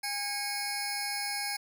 25% pulse tone cluster, 815 / 2193 / 5120 Hz, G#5 / C#7 / D#8, -33 / -19 / +49 cents, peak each -33 / -33 / -31 dBFS, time 0.03-1.57 s, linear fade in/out 10 ms, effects none

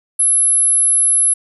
sine tone, 11000 Hz, F9, 27 cents flat, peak -10 dBFS, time 0.19-1.34 s, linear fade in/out 10 ms, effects none

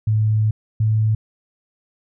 sine tone pair in turn, 108.2 / 109.08 Hz, A2 / A2, -29 / -15 cents, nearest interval unison, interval 14 cents, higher second, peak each -14 dBFS, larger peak neither, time 0.07-0.51 / 0.8-1.15 s, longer first, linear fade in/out 5 ms, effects none

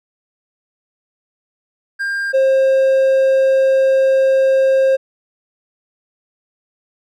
triangle tone pair in turn, 1600 / 532.8 Hz, G6 / C5, +35 / +31 cents, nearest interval octave + perfect fifth, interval 1904 cents, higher first, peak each -16 / -8 dBFS, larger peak second, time 1.99-2.33 / 2.33-4.97 s, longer second, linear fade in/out 20 ms, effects none

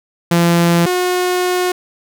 sawtooth tone pair in turn, 170.8 / 361.9 Hz, F3 / F#4, -38 / -38 cents, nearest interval octave + minor second, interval 1300 cents, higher second, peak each -6 / -10 dBFS, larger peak first, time 0.31-0.86 / 0.86-1.72 s, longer second, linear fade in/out 5 ms, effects none

